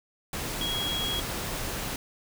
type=tone in noise; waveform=sine; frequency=3300 Hz; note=G#7; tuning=12 cents flat; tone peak=-29 dBFS; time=0.61-1.2 s; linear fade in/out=2 ms; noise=pink; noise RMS=-33 dBFS; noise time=0.33-1.96 s; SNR=+1 dB; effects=none